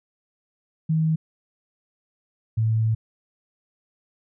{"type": "tone pair in turn", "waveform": "sine", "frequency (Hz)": [159, 111.17], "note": ["D#3", "A2"], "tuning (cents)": [38, 18], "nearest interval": "tritone", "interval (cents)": 620, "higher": "first", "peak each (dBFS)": -18, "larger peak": "neither", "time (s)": [[0.89, 1.16], [2.57, 2.95]], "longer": "second", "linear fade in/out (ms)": 10, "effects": []}